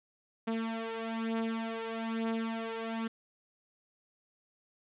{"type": "beating tone pair", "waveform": "sawtooth", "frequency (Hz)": [225.6, 226.7], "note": ["A3", "A#3"], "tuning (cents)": [44, -48], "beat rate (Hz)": 1.1, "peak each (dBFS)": [-31, -33], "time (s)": [0.47, 3.08], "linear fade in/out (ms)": 10, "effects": ["resampled to 8000 Hz", "11-bit"]}